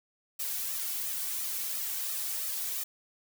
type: noise with flanger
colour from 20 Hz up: blue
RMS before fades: -34 dBFS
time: 0.39-2.84 s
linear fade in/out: 10 ms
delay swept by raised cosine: 1.6 to 2.7 ms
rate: 2.9 Hz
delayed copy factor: +0.75
effects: none